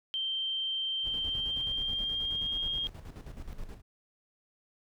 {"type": "tone with pitch glide", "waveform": "sine", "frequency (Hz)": [3136, 3235], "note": ["G7", "G#7"], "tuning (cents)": [0, -46], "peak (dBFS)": -30, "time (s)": [0.14, 2.87], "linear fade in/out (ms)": 0, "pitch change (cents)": 54, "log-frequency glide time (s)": [1.24, 2.55]}
{"type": "noise with tremolo", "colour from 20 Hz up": "brown", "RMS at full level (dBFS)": -41, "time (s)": [1.03, 3.82], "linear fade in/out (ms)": 50, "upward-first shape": "square", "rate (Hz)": 9.4, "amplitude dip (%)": 60}
{"effects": []}